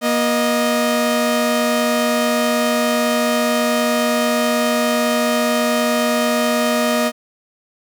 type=tone pair together; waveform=sawtooth; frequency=238.5 / 621 Hz; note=A#3 / D#5; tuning=+40 / -3 cents; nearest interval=octave + perfect fourth; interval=1657 cents; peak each=-14 dBFS; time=0.01-7.12 s; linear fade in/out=50 ms; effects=none